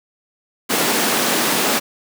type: high-pass noise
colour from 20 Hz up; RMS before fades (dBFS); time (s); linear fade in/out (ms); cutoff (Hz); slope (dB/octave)
pink; -18; 0.69-1.8; 20; 210; 24
effects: none